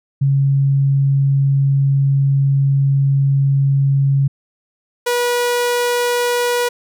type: tone pair in turn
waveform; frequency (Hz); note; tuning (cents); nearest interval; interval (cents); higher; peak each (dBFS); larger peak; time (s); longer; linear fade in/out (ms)
sine / sawtooth; 138 / 485; C#3 / B4; -7 / -31; octave + minor seventh; 2176; second; -11; neither; 0.21-4.28 / 5.06-6.69; first; 10
effects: none